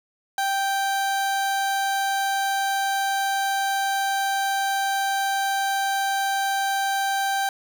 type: tone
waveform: 30% pulse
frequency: 784 Hz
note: G5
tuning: in tune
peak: -19 dBFS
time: 0.38-7.49 s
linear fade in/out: 2 ms
effects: none